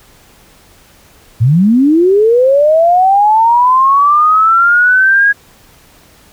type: linear sweep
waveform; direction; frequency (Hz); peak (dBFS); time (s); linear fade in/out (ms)
sine; up; 103.83 to 1657; -5; 1.4-5.33; 20
effects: pink hiss -44 dBFS RMS until 6.32 s